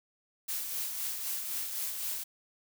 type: noise with tremolo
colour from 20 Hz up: blue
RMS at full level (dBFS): -34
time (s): 0.48-2.24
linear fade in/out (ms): 10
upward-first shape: sine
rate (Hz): 3.9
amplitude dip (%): 40
effects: none